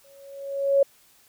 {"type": "tone with exponential growth", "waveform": "sine", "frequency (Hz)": 554.4, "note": "C#5", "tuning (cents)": 0, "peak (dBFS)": -13, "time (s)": [0.04, 0.83], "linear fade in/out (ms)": 5, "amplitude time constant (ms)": 170, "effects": ["white hiss -58 dBFS RMS until 1.28 s"]}